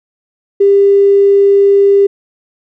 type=tone with tanh clipping; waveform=triangle; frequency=398.6 Hz; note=G4; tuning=29 cents sharp; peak=-4 dBFS; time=0.6-2.07 s; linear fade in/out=10 ms; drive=3 dB; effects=none

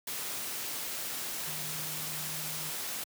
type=tone in noise; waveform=sine; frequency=155.56 Hz; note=D#3; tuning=in tune; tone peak=-45 dBFS; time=1.47-2.71 s; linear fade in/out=5 ms; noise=white; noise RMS=-37 dBFS; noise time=0.07-3.04 s; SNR=-11 dB; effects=high-pass 100 Hz 12 dB/octave

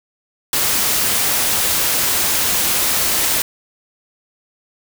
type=noise; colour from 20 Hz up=white; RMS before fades=-17 dBFS; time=0.53-3.42 s; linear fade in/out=2 ms; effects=none

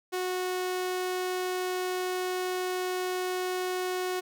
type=tone; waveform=sawtooth; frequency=366.6 Hz; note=F#4; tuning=16 cents flat; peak=-25 dBFS; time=0.12-4.21 s; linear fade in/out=20 ms; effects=none

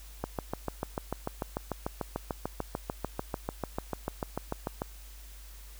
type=click train; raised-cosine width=1 ms; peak=-17 dBFS; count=32; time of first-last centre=0.24-4.819 s; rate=6.77 Hz; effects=added 50 Hz sine -46 dBFS peak until 5.79 s + white hiss -54 dBFS RMS until 5.79 s

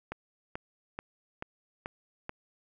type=click train; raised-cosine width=0.5 ms; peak=-21 dBFS; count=6; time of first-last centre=0.12-2.294 s; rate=2.3 Hz; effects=none

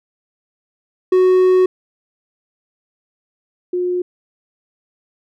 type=tone pair in turn; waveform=triangle / sine; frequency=369.7 / 358.8 Hz; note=F#4 / F4; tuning=-1 / +47 cents; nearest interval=minor second; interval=52 cents; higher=first; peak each=-7 / -16 dBFS; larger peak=first; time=1.12-1.66 / 3.73-4.02 s; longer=first; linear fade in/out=5 ms; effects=none

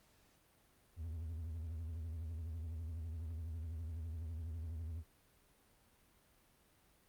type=tone with vibrato; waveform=triangle; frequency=81.2 Hz; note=E2; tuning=26 cents flat; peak=-39 dBFS; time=0.96-5.04 s; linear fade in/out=50 ms; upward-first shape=triangle; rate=12 Hz; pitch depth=130 cents each way; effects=pink hiss -70 dBFS RMS until 7.08 s + Opus 48 kbps

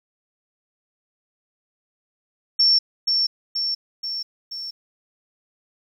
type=tone with echo; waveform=sine; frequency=5440 Hz; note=F8; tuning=46 cents flat; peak=-13 dBFS; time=2.59-2.79 s; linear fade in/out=10 ms; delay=480 ms; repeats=4; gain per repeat=-4 dB; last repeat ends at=4.71 s; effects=9-bit

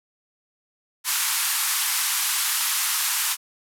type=band-pass noise; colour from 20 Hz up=white; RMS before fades=-24 dBFS; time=1.04-3.37 s; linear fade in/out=50 ms; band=880 to 14000 Hz; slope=48 dB/octave; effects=none

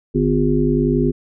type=harmonic tone; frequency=50.7 Hz; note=G#1; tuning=41 cents flat; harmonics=1 / 3 / 5 / 7 / 8; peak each=-23 / -20 / -18 / -20 / -22 dBFS; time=0.14-1.12 s; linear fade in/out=20 ms; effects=none

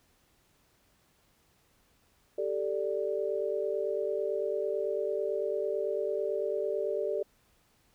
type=chord; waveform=sine; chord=G suspended second; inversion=none; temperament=just; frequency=392 / 441 / 588 Hz; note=G4 / A4 / D5; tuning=0 / +4 / +2 cents; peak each=-33 dBFS; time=2.38-7.23 s; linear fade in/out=5 ms; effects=pink hiss -68 dBFS RMS until 7.94 s

